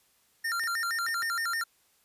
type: tone with vibrato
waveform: square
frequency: 1587 Hz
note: G6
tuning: 21 cents sharp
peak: -29 dBFS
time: 0.44-1.64 s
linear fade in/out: 10 ms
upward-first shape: square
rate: 6.4 Hz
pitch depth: 240 cents each way
type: clicks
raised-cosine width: 0.2 ms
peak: -28 dBFS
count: 3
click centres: 0.637 / 1.085 / 1.229 s
effects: white hiss -67 dBFS RMS until 2.04 s + resampled to 32000 Hz